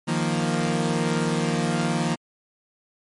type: chord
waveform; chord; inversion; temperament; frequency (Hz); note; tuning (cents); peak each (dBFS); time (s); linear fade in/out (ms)
sawtooth; Eb suspended second; none; equal; 155.56 / 174.61 / 233.1; Eb3 / F3 / Bb3; 0 / 0 / 0; -22; 0.07-2.16; 20
effects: MP3 48 kbps